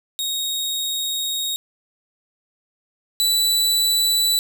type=tone pair in turn; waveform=sawtooth; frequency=3755 / 3963 Hz; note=A#7 / B7; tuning=+12 / +5 cents; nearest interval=minor second; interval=93 cents; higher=second; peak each=-19 / -13 dBFS; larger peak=second; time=0.19-1.56 / 3.2-4.39 s; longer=first; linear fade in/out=0 ms; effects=none